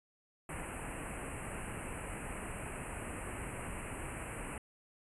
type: band-stop noise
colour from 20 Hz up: pink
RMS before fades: -42 dBFS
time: 0.49-4.58 s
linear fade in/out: 2 ms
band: 2800 to 7900 Hz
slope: 96 dB/octave
effects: resampled to 24000 Hz